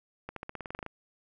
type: accelerating click train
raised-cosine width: 0.5 ms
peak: -23 dBFS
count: 12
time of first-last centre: 0.29-0.863 s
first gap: 73 ms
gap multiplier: 0.93
effects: none